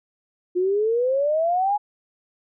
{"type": "exponential sweep", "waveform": "sine", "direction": "up", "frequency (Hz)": [352.2, 844], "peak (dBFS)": -18, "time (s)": [0.55, 1.78], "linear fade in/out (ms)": 20, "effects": []}